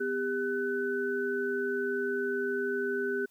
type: tone cluster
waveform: sine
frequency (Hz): 251.5 / 398.9 / 1502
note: B3 / G4 / F#6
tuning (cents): +32 / +30 / +26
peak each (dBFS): -37 / -30 / -34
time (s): 0-3.26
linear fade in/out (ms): 10
effects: white hiss -68 dBFS RMS until 3.3 s